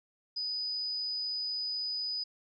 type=tone; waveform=sine; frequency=4978 Hz; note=D#8; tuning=in tune; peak=-32 dBFS; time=0.36-2.24 s; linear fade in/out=10 ms; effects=none